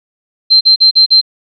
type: tone bursts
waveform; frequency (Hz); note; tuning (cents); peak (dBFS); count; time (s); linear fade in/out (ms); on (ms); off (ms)
sine; 4130; C8; -23; -3; 5; 0.5-1.214; 20; 110; 41
effects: none